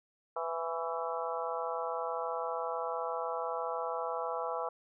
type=harmonic tone with a mistuned harmonic; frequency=166 Hz; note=E3; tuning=12 cents sharp; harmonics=3 / 4 / 5 / 6 / 7 / 8; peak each=-38 / -39 / -40 / -41 / -41 / -42 dBFS; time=0.36-4.69 s; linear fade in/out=5 ms; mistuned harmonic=7; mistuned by=-37 cents; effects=none